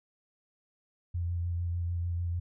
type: tone with vibrato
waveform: sine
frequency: 86.5 Hz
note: F2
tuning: 16 cents flat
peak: -29 dBFS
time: 1.14-2.4 s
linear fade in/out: 10 ms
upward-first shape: sine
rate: 6.7 Hz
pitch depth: 22 cents each way
effects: none